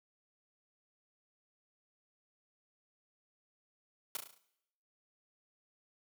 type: noise with echo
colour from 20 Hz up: white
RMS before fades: -37 dBFS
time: 4.15-4.17 s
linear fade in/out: 2 ms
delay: 35 ms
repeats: 6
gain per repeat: -5 dB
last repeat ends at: 4.38 s
effects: noise-tail reverb RT60 0.8 s tail -18 dB re dry + high-pass 100 Hz 12 dB/octave